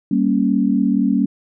sine chord, G diminished, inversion none, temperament equal, 196 / 233.1 / 277.2 Hz, G3 / Bb3 / Db4, 0 / 0 / 0 cents, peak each -18 dBFS, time 0.11-1.26 s, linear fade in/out 5 ms, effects none

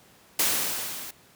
white noise with level ramp, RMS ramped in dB -22 to -39 dBFS, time 0.39-1.11 s, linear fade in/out 5 ms, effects pink hiss -56 dBFS RMS until 1.35 s + high-pass 100 Hz 12 dB/octave

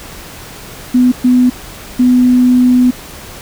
sine tone bursts at uneven times, 249.6 Hz, B3, 19 cents sharp, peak -5 dBFS, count 3, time 0.94-1.12 / 1.24-1.5 / 1.99-2.91 s, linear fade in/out 10 ms, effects pink hiss -31 dBFS RMS until 3.41 s

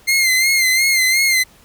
sawtooth tone with vibrato, 2100 Hz, C7, 6 cents sharp, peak -9 dBFS, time 0.07-1.44 s, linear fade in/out 20 ms, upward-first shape sine, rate 2.8 Hz, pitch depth 56 cents each way, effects pink hiss -49 dBFS RMS until 1.64 s

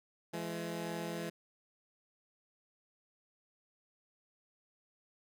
15% pulse tone pair together, 168.73 / 211.3 Hz, E3 / G#3, +41 / +30 cents, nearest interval major third, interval 389 cents, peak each -33 / -36 dBFS, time 0.33-1.3 s, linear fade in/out 10 ms, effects none

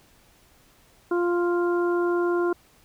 harmonic tone, 349.2 Hz, F4, in tune, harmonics 1 / 2 / 3 / 4, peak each -21 / -34 / -32 / -33 dBFS, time 1.11-2.53 s, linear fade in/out 5 ms, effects pink hiss -58 dBFS RMS until 2.84 s

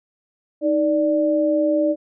sine tone pair together, 311.8 / 587.3 Hz, D#4 / D5, +4 / 0 cents, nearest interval major seventh, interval 1096 cents, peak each -19 / -18 dBFS, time 0.61-1.96 s, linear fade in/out 50 ms, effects none

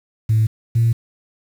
sine tone pair in turn, 110 / 115.42 Hz, A2 / A#2, 0 / -17 cents, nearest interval minor second, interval 83 cents, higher second, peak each -11 dBFS, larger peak neither, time 0.29-0.47 / 0.75-0.93 s, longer neither, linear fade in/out 10 ms, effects tanh soft clip ceiling -8 dBFS + 7-bit

